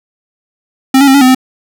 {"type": "tone with pitch steps", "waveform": "square", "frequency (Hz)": [264.9, 280.6, 267.1, 281.7, 255.3, 258.6], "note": ["C4", "C#4", "C4", "C#4", "C4", "C4"], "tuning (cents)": [22, 21, 36, 28, -42, -20], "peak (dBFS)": -4, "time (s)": [0.94, 1.348], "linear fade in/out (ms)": 5, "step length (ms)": 68, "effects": []}